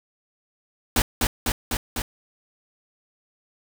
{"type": "noise with echo", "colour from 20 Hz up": "pink", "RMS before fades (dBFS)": -19, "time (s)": [0.96, 1.02], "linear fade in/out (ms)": 2, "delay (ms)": 250, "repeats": 4, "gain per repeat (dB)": -2, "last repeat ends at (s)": 2.02, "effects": []}